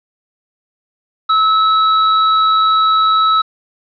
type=tone; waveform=square; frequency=1299 Hz; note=E6; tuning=26 cents flat; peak=-10 dBFS; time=1.29-3.42 s; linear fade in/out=10 ms; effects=resampled to 11025 Hz + 7-bit